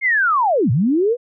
sine linear two-way sweep, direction down then up, 2173 to 103.83 to 505 Hz, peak -13 dBFS, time 0.01-1.17 s, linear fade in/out 50 ms, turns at 0.71 s, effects none

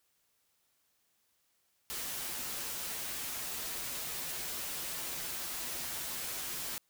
white noise with comb filter, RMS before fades -39 dBFS, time 1.9-6.78 s, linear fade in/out 0 ms, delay 9.9 ms, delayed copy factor -0.55, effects white hiss -75 dBFS RMS until 6.89 s

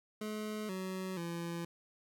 25% pulse tone with pitch steps, 213.7 / 187.5 / 169.8 Hz, G#3 / F#3 / F3, +50 / +23 / -48 cents, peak -34 dBFS, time 0.21-1.65 s, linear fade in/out 5 ms, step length 480 ms, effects none

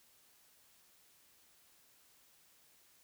silence, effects white hiss -67 dBFS RMS until 3.03 s

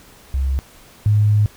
sine tone pair in turn, 67 / 105.07 Hz, C2 / G#2, +42 / +21 cents, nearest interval minor sixth, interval 779 cents, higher second, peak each -16 / -11 dBFS, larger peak second, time 0.34-0.59 / 1.06-1.46 s, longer second, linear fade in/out 0 ms, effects pink hiss -46 dBFS RMS until 1.56 s

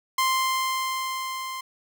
sawtooth tone with level ramp, 1046.5 Hz, C6, in tune, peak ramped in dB -16 to -28 dBFS, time 0.18-1.61 s, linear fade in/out 5 ms, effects none

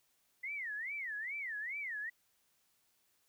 sine tone with vibrato, 1975.5 Hz, B6, in tune, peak -38 dBFS, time 0.43-2.1 s, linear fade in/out 10 ms, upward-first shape sine, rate 2.4 Hz, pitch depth 290 cents each way, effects white hiss -75 dBFS RMS until 3.28 s

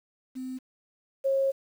sine tone pair in turn, 257.8 / 542 Hz, C4 / C#5, -26 / -39 cents, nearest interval octave + minor second, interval 1287 cents, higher second, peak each -33 / -22 dBFS, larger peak second, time 0.35-0.59 / 1.24-1.52 s, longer second, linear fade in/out 20 ms, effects 9-bit

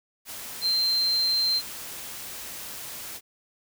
sine tone in noise, 4139 Hz, C8, 20 cents flat, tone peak -21 dBFS, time 0.61-1.62 s, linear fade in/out 50 ms, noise white, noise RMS -38 dBFS, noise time 0.25-3.21 s, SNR +14 dB, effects none

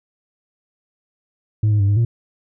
sine tone with pitch steps, 107 / 104.9 / 99.2 / 102.2 / 116.5 Hz, A2 / G#2 / G2 / G#2 / A#2, -48 / +18 / +21 / -27 / -1 cents, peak -10 dBFS, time 1.63-2.05 s, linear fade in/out 5 ms, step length 84 ms, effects tanh soft clip ceiling -12 dBFS

